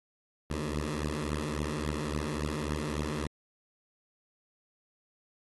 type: beating tone pair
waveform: 10% pulse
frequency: 73.4 / 77 Hz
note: D2 / D#2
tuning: 0 / -17 cents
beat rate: 3.6 Hz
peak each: -26 dBFS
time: 0.5-3.27 s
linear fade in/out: 5 ms
effects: AAC 32 kbps